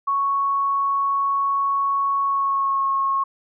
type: tone with pitch glide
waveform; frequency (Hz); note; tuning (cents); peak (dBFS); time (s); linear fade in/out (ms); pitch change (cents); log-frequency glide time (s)
sine; 1108.7 to 1090.3; C#6 to C#6; 0 to -29; -18; 0.07-3.24; 10; -29; 2.23-2.86
effects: none